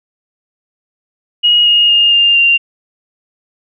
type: tone with pitch steps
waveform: sine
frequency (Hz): 2888 / 2860 / 2832 / 2804 / 2777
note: F#7 / F7 / F7 / F7 / F7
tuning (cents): -43 / +41 / +23 / +6 / -10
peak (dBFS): -6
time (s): 1.43-2.58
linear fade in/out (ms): 20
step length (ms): 230
effects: none